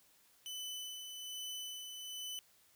sawtooth tone with tremolo, 3006 Hz, F#7, 27 cents sharp, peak -38 dBFS, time 0.46-2.39 s, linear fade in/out 0 ms, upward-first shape sine, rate 1.2 Hz, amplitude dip 40%, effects white hiss -68 dBFS RMS until 2.75 s

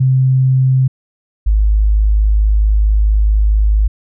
sine tone pair in turn, 130.81 / 52.26 Hz, C3 / G#1, 0 / +12 cents, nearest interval octave + major third, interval 1588 cents, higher first, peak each -8 dBFS, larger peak neither, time 0-0.88 / 1.46-3.88 s, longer second, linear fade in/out 10 ms, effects none

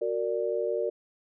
sine chord, Gb augmented, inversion none, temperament equal with one note detuned, 370 / 462.1 / 587.3 Hz, Gb4 / Bb4 / D5, 0 / -15 / 0 cents, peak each -32 / -29 / -31 dBFS, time 0.01-0.9 s, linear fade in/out 10 ms, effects none

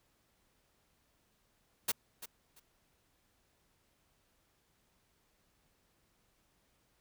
white noise with echo, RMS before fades -31 dBFS, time 1.88-1.92 s, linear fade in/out 10 ms, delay 340 ms, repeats 2, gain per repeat -14 dB, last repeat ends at 2.6 s, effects pink hiss -74 dBFS RMS until 7 s

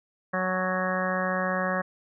harmonic tone with a mistuned harmonic, 185.3 Hz, F#3, 3 cents sharp, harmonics 1 / 2 / 3 / 4 / 5 / 6 / 7 / 8 / 9 / 10, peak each -31 / -40 / -30 / -35 / -42 / -32 / -37 / -39 / -32 / -36 dBFS, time 0.33-1.82 s, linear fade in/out 10 ms, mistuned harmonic 5, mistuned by -45 cents, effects none

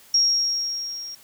sine tone with level ramp, 5588 Hz, F8, in tune, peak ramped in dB -14 to -33 dBFS, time 0.14-1.15 s, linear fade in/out 5 ms, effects white hiss -51 dBFS RMS until 1.23 s

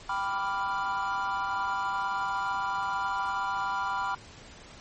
triangle chord, G dominant seventh, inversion none, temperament equal, 784 / 987.8 / 1174.7 / 1396.9 Hz, G5 / B5 / D6 / F6, 0 / 0 / 0 / 0 cents, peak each -33 / -29 / -34 / -32 dBFS, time 0.09-4.15 s, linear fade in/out 5 ms, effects pink hiss -49 dBFS RMS until 4.8 s + MP3 32 kbps

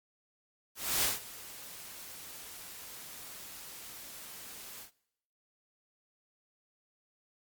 white noise with ADSR envelope, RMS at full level -28 dBFS, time 0.75-4.91 s, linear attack 280 ms, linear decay 160 ms, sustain -19 dB, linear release 100 ms, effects noise-tail reverb RT60 0.8 s tail -22 dB re dry + Opus 48 kbps

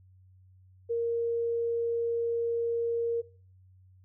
sine tone, 466.2 Hz, A#4, in tune, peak -26 dBFS, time 0.89-3.22 s, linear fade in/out 20 ms, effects noise-tail reverb RT60 0.4 s tail -20 dB re dry + added 93 Hz sine -55 dBFS peak until 4.04 s

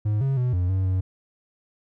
triangle tone with pitch steps, 105.6 / 135.5 / 124.7 / 89.8 / 94.7 / 93.2 Hz, G#2 / C#3 / B2 / F2 / F#2 / F#2, +29 / -39 / +17 / +49 / +41 / +13 cents, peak -18 dBFS, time 0.05-1.01 s, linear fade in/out 10 ms, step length 160 ms, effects none

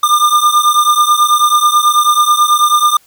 square beating tone pair, 1200 / 1209.2 Hz, D6 / D#6, +37 / -50 cents, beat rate 9.2 Hz, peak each -11 / -12 dBFS, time 0.03-2.97 s, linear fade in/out 5 ms, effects white hiss -50 dBFS RMS until 3.06 s

